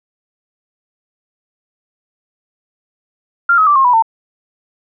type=tone with pitch steps; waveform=sine; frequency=1390 / 1274.6 / 1168.8 / 1071.8 / 982.9 / 901.3 Hz; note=F6 / D#6 / D6 / C6 / B5 / A5; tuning=-9 / +41 / -9 / +41 / -9 / +41 cents; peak=-7 dBFS; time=3.49-4.024 s; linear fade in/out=5 ms; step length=89 ms; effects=none